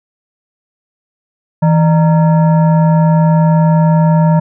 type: tone with frequency modulation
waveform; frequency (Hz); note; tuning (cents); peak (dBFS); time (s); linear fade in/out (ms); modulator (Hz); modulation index
sine; 162.7; E3; -22; -6; 1.62-4.4; 10; 766; 0.56
effects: none